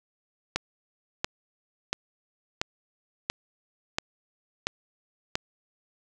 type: click train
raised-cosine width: 0.2 ms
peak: -8 dBFS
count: 8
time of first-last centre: 0.56-5.355 s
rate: 1.46 Hz
effects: none